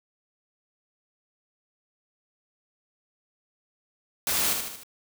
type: noise with echo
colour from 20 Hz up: white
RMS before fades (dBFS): -26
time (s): 4.27-4.53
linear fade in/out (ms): 0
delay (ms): 76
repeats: 4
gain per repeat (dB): -5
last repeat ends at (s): 4.834
effects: none